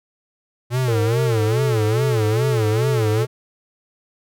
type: tone with vibrato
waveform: square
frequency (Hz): 116.54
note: A#2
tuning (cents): 0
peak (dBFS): -18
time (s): 0.7-3.27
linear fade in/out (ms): 50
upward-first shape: sine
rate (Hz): 2.4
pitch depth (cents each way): 190
type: tone with pitch glide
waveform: triangle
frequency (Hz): 460 to 436.9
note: A#4 to A4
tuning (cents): -23 to -12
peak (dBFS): -19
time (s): 0.88-3.25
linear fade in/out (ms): 2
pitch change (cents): -89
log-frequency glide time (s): 1.22-1.53
effects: none